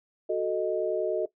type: chord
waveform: sine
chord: D# diminished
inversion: first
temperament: equal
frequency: 370 / 440 / 622.3 Hz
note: F#4 / A4 / D#5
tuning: 0 / 0 / 0 cents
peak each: -29 dBFS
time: 0.29-1.26 s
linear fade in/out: 10 ms
effects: noise-tail reverb RT60 0.1 s tail -17 dB re dry